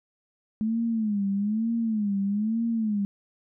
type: tone with vibrato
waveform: sine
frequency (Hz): 213.6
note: G#3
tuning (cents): +49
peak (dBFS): -23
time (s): 0.61-3.05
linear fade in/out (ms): 0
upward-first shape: sine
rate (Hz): 1.1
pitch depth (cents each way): 140
effects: none